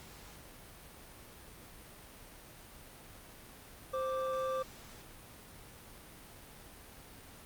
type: tone pair together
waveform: triangle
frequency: 523.3 / 1174.8 Hz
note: C5 / D6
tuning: 0 / 0 cents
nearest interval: octave + major second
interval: 1400 cents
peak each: -32 / -36 dBFS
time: 3.93-4.63 s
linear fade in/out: 10 ms
effects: pink hiss -53 dBFS RMS until 7.45 s + Opus 48 kbps